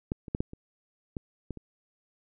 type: clicks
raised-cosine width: 3 ms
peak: -16 / -28 / -15 / -14 / -29 / -21 / -22 / -29 dBFS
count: 8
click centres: 0.119 / 0.282 / 0.349 / 0.405 / 0.534 / 1.168 / 1.507 / 1.573 s
effects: none